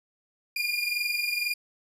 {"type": "tone pair together", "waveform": "30% pulse", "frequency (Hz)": [2405, 2427], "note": ["D7", "D#7"], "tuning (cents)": [41, -44], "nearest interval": "unison", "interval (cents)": 15, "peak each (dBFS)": -27, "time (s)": [0.56, 1.54], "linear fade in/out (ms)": 5, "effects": ["resampled to 32000 Hz"]}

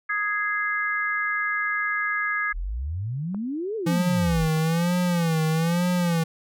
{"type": "chord", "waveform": "sine", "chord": "Ab major", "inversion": "second", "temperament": "just", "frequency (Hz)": [1245.9, 1661.2, 2077], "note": ["Eb6", "Ab6", "C7"], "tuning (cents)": [2, 0, -13], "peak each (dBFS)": [-29, -25, -29], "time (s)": [0.09, 2.53], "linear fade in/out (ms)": 10}
{"type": "exponential two-way sweep", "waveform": "sine", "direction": "up then down", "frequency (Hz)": [36.01, 460, 39.4], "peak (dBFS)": -26, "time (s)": [2.52, 4.49], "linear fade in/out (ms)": 50, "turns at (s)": 3.76}
{"type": "clicks", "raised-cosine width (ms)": 1, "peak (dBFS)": [-26, -26], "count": 2, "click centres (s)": [3.346, 4.571]}
{"type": "tone with vibrato", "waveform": "square", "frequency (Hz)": 168.2, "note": "E3", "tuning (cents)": 35, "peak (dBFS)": -21, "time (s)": [3.86, 6.24], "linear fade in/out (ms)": 10, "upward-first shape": "sine", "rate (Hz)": 1.1, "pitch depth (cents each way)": 110}
{"effects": []}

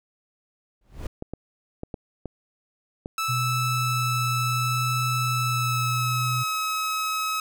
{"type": "noise with exponential growth", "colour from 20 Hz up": "brown", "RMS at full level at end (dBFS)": -27, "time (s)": [0.81, 1.07], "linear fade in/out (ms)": 5, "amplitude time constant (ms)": 55}
{"type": "clicks", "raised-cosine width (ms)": 2, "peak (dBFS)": -19, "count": 7, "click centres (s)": [1.058, 1.224, 1.336, 1.834, 1.942, 2.257, 3.059]}
{"type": "tone with pitch glide", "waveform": "sawtooth", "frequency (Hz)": [1312, 1281.3], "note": ["E6", "E6"], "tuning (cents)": [-9, -50], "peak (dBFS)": -21, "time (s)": [3.18, 7.4], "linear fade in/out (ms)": 2, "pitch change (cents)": -41, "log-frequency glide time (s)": [5.49, 6.39]}
{"type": "tone with vibrato", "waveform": "sine", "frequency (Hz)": 123.47, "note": "B2", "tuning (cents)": 0, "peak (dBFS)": -25, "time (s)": [3.28, 6.44], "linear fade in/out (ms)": 20, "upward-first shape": "sine", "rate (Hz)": 0.72, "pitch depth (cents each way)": 16}
{"effects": []}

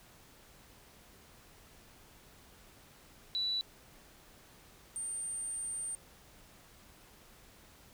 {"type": "tone pair in turn", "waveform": "sine", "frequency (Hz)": [3951, 8806], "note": ["B7", "C#9"], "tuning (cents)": [0, -13], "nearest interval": "octave + major second", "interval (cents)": 1387, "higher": "second", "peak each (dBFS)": [-31, -36], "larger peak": "first", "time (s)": [[3.35, 3.61], [4.96, 5.95]], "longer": "second", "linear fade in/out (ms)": 0, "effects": ["pink hiss -59 dBFS RMS until 7.93 s"]}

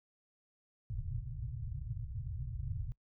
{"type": "low-pass noise", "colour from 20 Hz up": "white", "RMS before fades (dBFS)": -40, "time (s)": [0.9, 2.92], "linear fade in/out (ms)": 0, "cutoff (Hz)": 140, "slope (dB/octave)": 96, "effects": ["noise-tail reverb RT60 0.1 s tail -23 dB re dry"]}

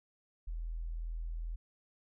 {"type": "tone", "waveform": "sine", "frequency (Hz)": 41.2, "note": "E1", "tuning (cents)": 0, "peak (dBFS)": -36, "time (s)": [0.47, 1.56], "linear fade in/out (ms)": 10, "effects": []}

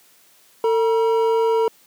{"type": "tone pair together", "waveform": "triangle", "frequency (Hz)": [450.3, 955], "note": ["A4", "A#5"], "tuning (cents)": [40, 42], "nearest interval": "octave + minor second", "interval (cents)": 1302, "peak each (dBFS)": [-14, -21], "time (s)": [0.64, 1.68], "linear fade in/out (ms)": 2, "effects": ["white hiss -54 dBFS RMS until 1.86 s", "high-pass 150 Hz 12 dB/octave"]}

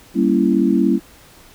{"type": "chord", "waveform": "sine", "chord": "G diminished seventh", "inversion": "none", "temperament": "equal with one note detuned", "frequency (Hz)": [196, 233.1, 277.2, 333.5], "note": ["G3", "Bb3", "Db4", "Fb4"], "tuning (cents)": [0, 0, 0, 20], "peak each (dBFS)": -18, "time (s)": [0.14, 1], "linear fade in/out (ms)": 50, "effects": ["pink hiss -46 dBFS RMS until 1.54 s"]}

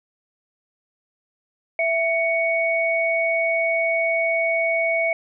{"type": "tone pair together", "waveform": "sine", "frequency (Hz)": [663, 2230], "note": ["E5", "C#7"], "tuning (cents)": [10, 10], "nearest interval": "octave + major sixth", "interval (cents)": 2100, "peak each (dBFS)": -21, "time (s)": [1.79, 5.13], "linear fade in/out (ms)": 2, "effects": []}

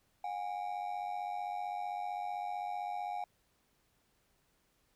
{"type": "ring-modulated tone", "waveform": "triangle", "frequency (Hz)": 768, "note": "G5", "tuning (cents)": -36, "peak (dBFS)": -31, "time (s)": [0.24, 3.24], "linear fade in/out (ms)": 2, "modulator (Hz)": 47.8, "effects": ["pink hiss -74 dBFS RMS until 4.95 s"]}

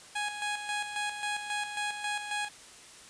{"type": "tone with tremolo", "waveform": "15% pulse", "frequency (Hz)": 830.6, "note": "G#5", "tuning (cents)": 0, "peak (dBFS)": -24, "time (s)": [0.15, 2.49], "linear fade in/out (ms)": 10, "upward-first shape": "square", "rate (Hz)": 3.7, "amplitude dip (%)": 55, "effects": ["white hiss -51 dBFS RMS until 3.09 s", "resampled to 22050 Hz"]}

